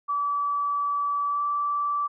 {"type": "tone with pitch glide", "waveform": "sine", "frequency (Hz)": [1151, 1161.7], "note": ["D6", "D6"], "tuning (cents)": [-35, -19], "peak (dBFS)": -23, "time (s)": [0.08, 2.08], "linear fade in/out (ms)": 20, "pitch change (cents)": 16, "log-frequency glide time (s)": [1.28, 1.42], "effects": []}